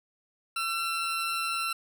20% pulse tone with amplitude modulation, 1349 Hz, E6, 40 cents sharp, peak -22 dBFS, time 0.56-1.73 s, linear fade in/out 5 ms, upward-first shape sine, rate 159 Hz, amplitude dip 30%, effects none

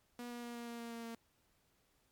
sawtooth tone with pitch steps, 241.6 / 239.9 / 238.3 / 236.6 / 235 / 233.4 / 231.8 / 230.2 Hz, B3 / A#3 / A#3 / A#3 / A#3 / A#3 / A#3 / A#3, -38 / +50 / +38 / +26 / +14 / +2 / -10 / -22 cents, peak -40 dBFS, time 0.19-1.15 s, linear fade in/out 2 ms, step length 120 ms, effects pink hiss -75 dBFS RMS until 2.11 s + MP3 96 kbps

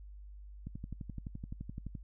click train, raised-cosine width 5 ms, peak -29 dBFS, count 16, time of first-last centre 0.67-1.952 s, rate 11.7 Hz, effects noise-tail reverb RT60 0.1 s tail -25 dB re dry + added 50 Hz sine -47 dBFS peak until 2.03 s

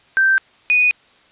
sine tone pair in turn, 1561 / 2478 Hz, G6 / D#7, -8 / -8 cents, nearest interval minor sixth, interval 800 cents, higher second, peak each -11 dBFS, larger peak neither, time 0.17-0.38 / 0.7-0.91 s, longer neither, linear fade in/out 0 ms, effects white hiss -52 dBFS RMS until 1.31 s + resampled to 8000 Hz

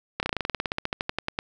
slowing click train, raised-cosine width 0.3 ms, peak -10 dBFS, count 21, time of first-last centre 0.2-1.389 s, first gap 29 ms, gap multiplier 1.07, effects none

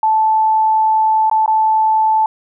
sine tone with dropouts, 875 Hz, A5, 10 cents flat, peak -10 dBFS, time 0.03-2.26 s, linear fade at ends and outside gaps 2 ms, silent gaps 1.298-1.313 / 1.461-1.478 s, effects none

